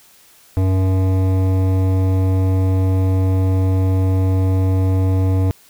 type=tone with hard clipping; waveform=triangle; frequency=94.2 Hz; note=F#2; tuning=32 cents sharp; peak=-15 dBFS; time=0.57-5.51 s; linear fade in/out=0 ms; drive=18 dB; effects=white hiss -49 dBFS RMS until 5.69 s